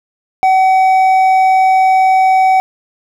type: tone with hard clipping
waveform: sine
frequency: 757 Hz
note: F#5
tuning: 39 cents sharp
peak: -8 dBFS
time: 0.43-2.6 s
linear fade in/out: 0 ms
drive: 5 dB
effects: none